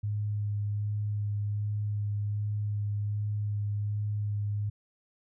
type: tone with vibrato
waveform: sine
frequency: 103.83 Hz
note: G#2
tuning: in tune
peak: -28 dBFS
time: 0.03-4.7 s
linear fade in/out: 10 ms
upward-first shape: sine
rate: 1.3 Hz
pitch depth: 12 cents each way
effects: none